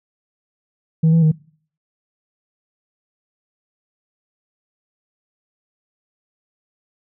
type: tone with pitch steps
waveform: sine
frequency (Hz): 160.5 / 164.8 / 156.4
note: E3 / E3 / D#3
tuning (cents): -46 / 0 / +9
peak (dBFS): -8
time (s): 1.03-1.318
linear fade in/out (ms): 10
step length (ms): 96
effects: noise-tail reverb RT60 0.5 s tail -23 dB re dry + tanh soft clip ceiling -9 dBFS